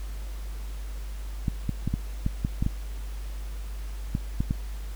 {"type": "clicks", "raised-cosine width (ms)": 5, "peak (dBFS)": -13, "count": 11, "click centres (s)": [1.482, 1.693, 1.876, 1.94, 2.264, 2.449, 2.625, 2.664, 4.151, 4.405, 4.509], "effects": ["added 50 Hz sine -32 dBFS peak until 4.95 s", "pink hiss -49 dBFS RMS until 4.95 s"]}